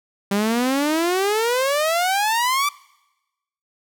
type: exponential sweep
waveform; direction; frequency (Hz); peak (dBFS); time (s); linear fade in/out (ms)
sawtooth; up; 196 to 1180; -14; 0.31-2.69; 5
effects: noise-tail reverb RT60 1.0 s tail -23 dB re dry